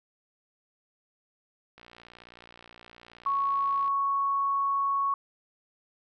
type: click train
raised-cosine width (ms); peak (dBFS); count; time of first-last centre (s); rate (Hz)
0.3; -33; 125; 1.78-3.878; 59.1
type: tone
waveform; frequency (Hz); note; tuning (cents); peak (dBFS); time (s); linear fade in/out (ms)
sine; 1108.7; C#6; 0; -24; 3.26-5.14; 2
effects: none